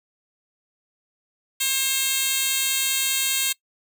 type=tone with high-pass filter; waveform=10% pulse; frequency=535 Hz; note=C5; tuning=38 cents sharp; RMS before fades=-23 dBFS; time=1.6-3.53 s; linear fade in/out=10 ms; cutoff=4300 Hz; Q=0.94; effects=noise-tail reverb RT60 0.1 s tail -23 dB re dry